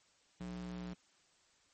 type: tone with high-pass filter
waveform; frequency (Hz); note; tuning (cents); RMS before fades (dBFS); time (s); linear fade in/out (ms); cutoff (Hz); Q
square; 60.2; B1; -44; -44; 0.4-0.94; 10; 140; 6
effects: white hiss -70 dBFS RMS until 1.73 s + MP3 32 kbps